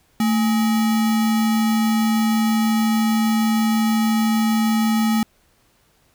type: tone with sample-and-hold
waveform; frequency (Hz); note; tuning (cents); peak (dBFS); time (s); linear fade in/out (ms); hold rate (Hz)
sine; 221.8; A3; +14; -15; 0.2-5.23; 2; 1050
effects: pink hiss -60 dBFS RMS until 6.14 s